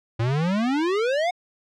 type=exponential sweep; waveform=square; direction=up; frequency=110 to 740 Hz; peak=-21 dBFS; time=0.19-1.31 s; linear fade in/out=10 ms; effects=low-pass 4000 Hz 12 dB/octave